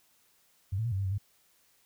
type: tone with pitch steps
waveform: sine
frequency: 96.2 / 111.6 / 119.2 / 95.6 / 98.5 / 94.3 / 101.2 Hz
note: G2 / A2 / A#2 / G2 / G2 / F#2 / G#2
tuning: -32 / +25 / +39 / -43 / +9 / +33 / -44 cents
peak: -28 dBFS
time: 0.72-1.182 s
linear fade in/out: 10 ms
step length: 66 ms
effects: white hiss -67 dBFS RMS until 1.85 s